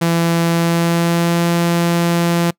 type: tone with pitch glide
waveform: sawtooth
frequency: 168.1 to 170.74 Hz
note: E3 to F3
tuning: +34 to -39 cents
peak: -9 dBFS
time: 0.01-2.51 s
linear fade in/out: 10 ms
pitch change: +27 cents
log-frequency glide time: 0.51-1.47 s
effects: noise-tail reverb RT60 0.1 s tail -24 dB re dry